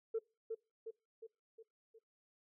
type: tone with echo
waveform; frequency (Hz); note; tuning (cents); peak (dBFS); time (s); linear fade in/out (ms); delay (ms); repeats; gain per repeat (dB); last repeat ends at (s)
sine; 448.6; A4; +34; -32; 0.14-0.19; 10; 360; 5; -5; 1.99
effects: noise-tail reverb RT60 0.3 s tail -24 dB re dry + tanh soft clip ceiling -30 dBFS